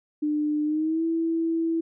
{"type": "tone with pitch glide", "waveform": "sine", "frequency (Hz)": [299.8, 328.8], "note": ["D4", "E4"], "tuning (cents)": [36, -4], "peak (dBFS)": -22, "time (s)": [0.22, 1.81], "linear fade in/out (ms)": 10, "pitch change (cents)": 160, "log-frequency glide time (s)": [0.64, 1.04], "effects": []}